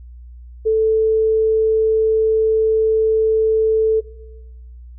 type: tone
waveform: sine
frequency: 440 Hz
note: A4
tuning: in tune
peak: -12 dBFS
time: 0.65-4.01 s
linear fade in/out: 20 ms
effects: noise-tail reverb RT60 1.0 s tail -18 dB re dry + added 60 Hz sine -35 dBFS peak until 4.98 s